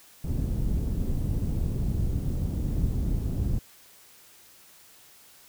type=low-pass noise; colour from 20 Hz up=pink; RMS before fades=-27 dBFS; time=0.24-3.59 s; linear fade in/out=5 ms; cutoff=190 Hz; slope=12 dB/octave; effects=white hiss -54 dBFS RMS until 5.48 s